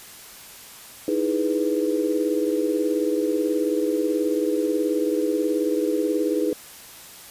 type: chord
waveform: sine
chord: E major seventh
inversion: third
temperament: equal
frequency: 311.1 / 329.6 / 415.3 / 493.9 Hz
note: D#4 / E4 / G#4 / B4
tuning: 0 / 0 / 0 / 0 cents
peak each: -24 / -28 / -25 / -26 dBFS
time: 1.08-6.53 s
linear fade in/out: 2 ms
effects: white hiss -43 dBFS RMS until 7.3 s + resampled to 32000 Hz